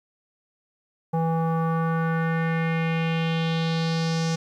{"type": "tone with low-pass filter sweep", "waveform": "square", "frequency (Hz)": 163.7, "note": "E3", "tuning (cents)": -12, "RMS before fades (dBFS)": -24, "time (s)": [1.13, 4.36], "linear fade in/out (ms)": 10, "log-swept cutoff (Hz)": [810, 6000], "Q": 2.8, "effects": ["10-bit"]}